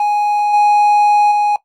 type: tone with level steps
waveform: triangle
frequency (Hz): 830.6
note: G#5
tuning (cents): 0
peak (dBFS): -10 / -6 / -9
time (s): 0-1.56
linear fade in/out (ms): 2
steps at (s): 0.53 / 1.31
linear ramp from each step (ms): 10
effects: noise-tail reverb RT60 0.1 s tail -17 dB re dry + Opus 32 kbps